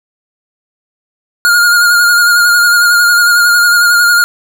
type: tone with vibrato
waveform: square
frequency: 1422 Hz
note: F6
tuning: 31 cents sharp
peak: -6 dBFS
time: 1.45-4.24 s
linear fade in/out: 0 ms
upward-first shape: sine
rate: 11 Hz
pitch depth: 31 cents each way
effects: none